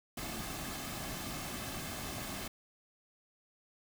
pink noise with comb filter, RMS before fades -41 dBFS, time 0.17-2.48 s, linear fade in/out 5 ms, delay 2.1 ms, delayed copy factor -0.5, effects none

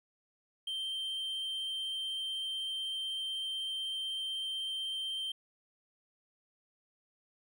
triangle tone with vibrato, 3136 Hz, G7, in tune, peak -33 dBFS, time 0.67-5.32 s, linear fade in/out 5 ms, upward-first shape triangle, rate 16 Hz, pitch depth 10 cents each way, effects none

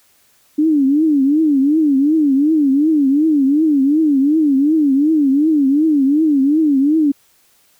sine tone with vibrato, 292.2 Hz, D4, 9 cents flat, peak -10 dBFS, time 0.58-7.12 s, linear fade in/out 10 ms, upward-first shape triangle, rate 2.7 Hz, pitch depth 190 cents each way, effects white hiss -55 dBFS RMS until 7.79 s

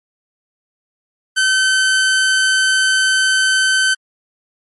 sawtooth tone, 1534 Hz, G6, 38 cents flat, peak -8 dBFS, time 1.36-3.95 s, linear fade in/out 20 ms, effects MP3 48 kbps

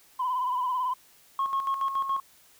sine tone with vibrato, 1007 Hz, B5, 33 cents sharp, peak -24 dBFS, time 0.19-0.94 s, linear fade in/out 10 ms, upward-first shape sine, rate 18 Hz, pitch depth 56 cents each way
sine tone with tremolo, 1087 Hz, C#6, 34 cents flat, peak -22 dBFS, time 1.39-2.2 s, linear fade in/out 2 ms, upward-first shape square, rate 7.1 Hz, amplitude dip 60%
effects tanh soft clip ceiling -21 dBFS + white hiss -58 dBFS RMS until 2.59 s

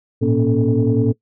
sine tone cluster, 109.1 / 119.3 / 239.6 / 281.7 / 439.6 Hz, A2 / A#2 / A#3 / C#4 / A4, -14 / +41 / +48 / +28 / -2 cents, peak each -19 dBFS, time 0.21-1.13 s, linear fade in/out 20 ms, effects noise-tail reverb RT60 0.1 s tail -20 dB re dry + tanh soft clip ceiling -5 dBFS

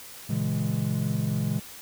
triangle chord, A# half-diminished seventh, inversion none, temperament equal with one note detuned, 116.54 / 138.59 / 162.92 / 207.7 Hz, A#2 / C#3 / E3 / G#3, 0 / 0 / -20 / 0 cents, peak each -28 dBFS, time 0.29-1.6 s, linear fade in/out 10 ms, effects white hiss -44 dBFS RMS until 1.81 s

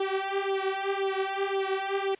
sawtooth tone with flanger, 389.4 Hz, G4, 12 cents flat, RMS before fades -29 dBFS, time 0-2.15 s, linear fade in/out 5 ms, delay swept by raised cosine 0.22 to 4.02 ms, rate 1.9 Hz, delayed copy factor +0.9, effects white hiss -56 dBFS RMS until 2.19 s + resampled to 8000 Hz

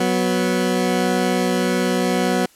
20% pulse tone pair together, 184.3 / 246 Hz, F#3 / B3, -7 / -7 cents, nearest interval perfect fourth, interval 500 cents, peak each -15 dBFS, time 0-2.46 s, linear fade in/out 5 ms, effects white hiss -52 dBFS RMS until 2.55 s + low-pass 12000 Hz 12 dB/octave

